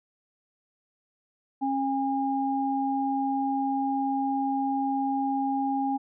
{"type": "tone pair together", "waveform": "sine", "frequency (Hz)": [271.7, 812.8], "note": ["C#4", "G#5"], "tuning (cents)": [-35, -38], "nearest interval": "octave + perfect fifth", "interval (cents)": 1897, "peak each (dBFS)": -27, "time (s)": [1.61, 5.98], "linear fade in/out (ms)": 20, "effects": []}